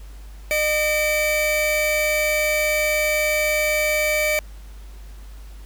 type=tone pair together; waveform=45% pulse; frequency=609.2 / 2300 Hz; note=D#5 / D7; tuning=-37 / -37 cents; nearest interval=octave + major seventh; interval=2300 cents; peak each=-21 dBFS; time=0.51-4.39 s; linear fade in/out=0 ms; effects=added 50 Hz sine -36 dBFS peak until 5.65 s + pink hiss -51 dBFS RMS until 5.65 s